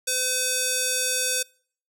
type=tone with band-pass filter; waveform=square; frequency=510 Hz; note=C5; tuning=44 cents flat; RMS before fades=-25 dBFS; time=0.07-1.43 s; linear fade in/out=10 ms; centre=8100 Hz; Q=1.2; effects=noise-tail reverb RT60 0.5 s tail -25 dB re dry